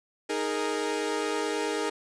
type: chord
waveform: sawtooth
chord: D# suspended fourth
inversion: none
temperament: equal with one note detuned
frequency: 311.1 / 415.3 / 464.6 Hz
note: D#4 / G#4 / A#4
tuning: 0 / 0 / -6 cents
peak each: -29 / -27 / -28 dBFS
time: 0.29-1.9 s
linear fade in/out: 10 ms
effects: resampled to 22050 Hz + 9-bit